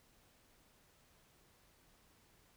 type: silence
effects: pink hiss -69 dBFS RMS until 2.56 s